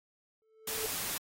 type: tone with exponential growth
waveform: triangle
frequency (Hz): 440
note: A4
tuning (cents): 0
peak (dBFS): -31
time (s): 0.42-0.86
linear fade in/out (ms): 0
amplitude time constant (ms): 94
type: noise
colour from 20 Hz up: white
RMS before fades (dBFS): -36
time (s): 0.67-1.18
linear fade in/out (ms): 5
effects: AAC 48 kbps